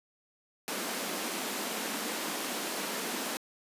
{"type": "high-pass noise", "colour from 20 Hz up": "pink", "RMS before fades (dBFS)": -35, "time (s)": [0.68, 3.37], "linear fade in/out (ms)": 0, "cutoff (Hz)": 200, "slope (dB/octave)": 48, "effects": ["resampled to 32000 Hz"]}